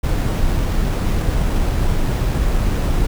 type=noise with sample-and-hold; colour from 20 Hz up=brown; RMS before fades=-17 dBFS; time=0.03-3.07 s; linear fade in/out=10 ms; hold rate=8820 Hz; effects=none